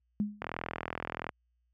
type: tone with exponential decay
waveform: sine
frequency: 207.7 Hz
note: G#3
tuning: in tune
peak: -24 dBFS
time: 0.2-0.46 s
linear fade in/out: 0 ms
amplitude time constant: 55 ms
type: click train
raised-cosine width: 0.5 ms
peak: -19 dBFS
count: 37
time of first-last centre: 0.42-1.292 s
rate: 41.3 Hz
effects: added 60 Hz sine -69 dBFS peak until 1.73 s + high-pass 60 Hz 12 dB/octave